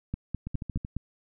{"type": "two click trains", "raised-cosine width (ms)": 5, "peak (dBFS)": [-22, -18], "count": [6, 5], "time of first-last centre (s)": [[0.47, 0.849], [0.14, 0.966]], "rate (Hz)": [13.2, 4.84], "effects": []}